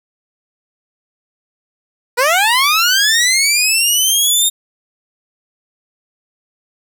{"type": "linear sweep", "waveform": "15% pulse", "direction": "up", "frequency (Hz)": [466.2, 3700], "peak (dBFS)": -4, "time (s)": [2.17, 4.5], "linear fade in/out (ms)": 20, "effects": []}